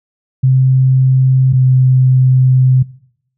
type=tone pair in turn; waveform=sine; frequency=130.81 / 129.23 Hz; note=C3 / C3; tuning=0 / -21 cents; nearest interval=unison; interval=21 cents; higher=first; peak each=-6 dBFS; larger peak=neither; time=0.43-1.53 / 1.53-2.83 s; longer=second; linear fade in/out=10 ms; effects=noise-tail reverb RT60 0.7 s tail -21 dB re dry